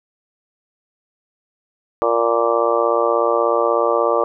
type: harmonic tone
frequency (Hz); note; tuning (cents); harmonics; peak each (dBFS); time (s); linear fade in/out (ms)
116.54; A#2; 0; 3 / 4 / 5 / 6 / 7 / 8 / 9 / 10; -24 / -19 / -19 / -26 / -27 / -27 / -28 / -21; 2.02-4.24; 0
effects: none